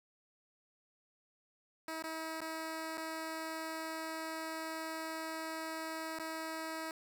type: tone with dropouts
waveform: 10% pulse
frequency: 320.8 Hz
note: E4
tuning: 47 cents flat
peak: -31 dBFS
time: 1.88-6.91 s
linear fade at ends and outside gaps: 1 ms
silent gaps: 2.024-2.039 / 2.405-2.416 / 2.973-2.979 / 6.188-6.197 s
effects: none